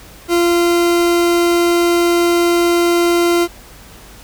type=tone; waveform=40% pulse; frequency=344.9 Hz; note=F4; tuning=22 cents flat; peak=-10 dBFS; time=0.28-3.48 s; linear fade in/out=50 ms; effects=added 50 Hz sine -43 dBFS peak until 4.23 s + pink hiss -40 dBFS RMS until 4.23 s